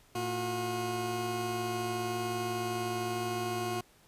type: tone pair together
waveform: 20% pulse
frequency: 113.33 / 359.8 Hz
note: A#2 / F#4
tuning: -48 / -48 cents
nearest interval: octave + minor sixth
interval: 2000 cents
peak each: -33 / -28 dBFS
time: 0.15-3.81 s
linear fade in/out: 5 ms
effects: pink hiss -62 dBFS RMS until 4.07 s + resampled to 32000 Hz

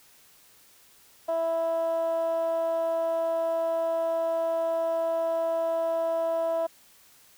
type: tone with band-pass filter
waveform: 15% pulse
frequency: 329.6 Hz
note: E4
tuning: in tune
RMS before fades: -27 dBFS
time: 1.28-6.67 s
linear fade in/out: 10 ms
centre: 690 Hz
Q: 5.2
effects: white hiss -57 dBFS RMS until 7.37 s

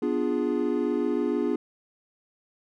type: chord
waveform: triangle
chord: B diminished seventh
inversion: none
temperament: equal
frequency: 246.9 / 293.7 / 349.2 / 415.3 Hz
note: B3 / D4 / F4 / Ab4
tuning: 0 / 0 / 0 / 0 cents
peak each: -27 dBFS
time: 0.02-1.56 s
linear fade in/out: 5 ms
effects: none

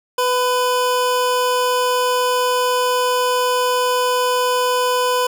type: tone pair together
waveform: square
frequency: 497.1 / 1004 Hz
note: B4 / B5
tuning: +11 / +28 cents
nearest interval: octave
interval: 1217 cents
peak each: -19 dBFS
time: 0.18-5.27 s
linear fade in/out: 5 ms
effects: none

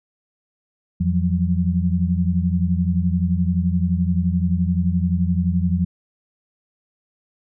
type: tone cluster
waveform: sine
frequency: 86.1 / 171.8 / 183.4 Hz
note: F2 / F3 / F#3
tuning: -24 / -28 / -15 cents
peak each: -21 dBFS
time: 1-5.85 s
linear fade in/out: 10 ms
effects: none

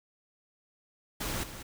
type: noise with echo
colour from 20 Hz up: pink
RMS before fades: -34 dBFS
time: 1.2-1.44 s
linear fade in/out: 10 ms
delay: 190 ms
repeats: 1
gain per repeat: -10 dB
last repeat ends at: 1.63 s
effects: none

